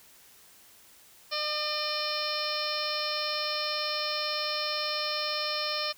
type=harmonic tone with a mistuned harmonic; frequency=603 Hz; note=D5; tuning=46 cents sharp; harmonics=1 / 2 / 3 / 4 / 5 / 6 / 7 / 8 / 9; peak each=-36 / -36 / -41 / -38 / -39 / -41 / -36 / -39 / -35 dBFS; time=1.31-5.93 s; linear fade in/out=20 ms; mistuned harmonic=9; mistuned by=-21 cents; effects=white hiss -56 dBFS RMS until 5.97 s